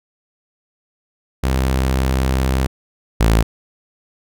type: tone pair in turn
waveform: sawtooth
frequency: 65.41 / 55.58 Hz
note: C2 / A1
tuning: 0 / +18 cents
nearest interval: minor third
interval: 282 cents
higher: first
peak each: -11 / -7 dBFS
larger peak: second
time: 1.43-2.67 / 3.2-3.43 s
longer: first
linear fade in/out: 10 ms
effects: none